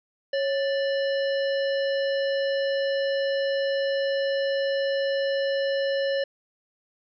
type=harmonic tone with a mistuned harmonic; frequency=587.3 Hz; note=D5; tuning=in tune; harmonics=1 / 3 / 5 / 7 / 9; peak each=-23 / -33 / -37 / -40 / -42 dBFS; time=0.33-6.24 s; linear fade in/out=5 ms; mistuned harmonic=1; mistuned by=-110 cents; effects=none